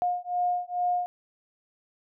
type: beating tone pair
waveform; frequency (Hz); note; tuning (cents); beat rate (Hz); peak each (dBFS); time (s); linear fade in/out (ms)
sine; 713 / 715.3; F5 / F5; +36 / +41; 2.3; -28; 0.02-1.06; 0
effects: none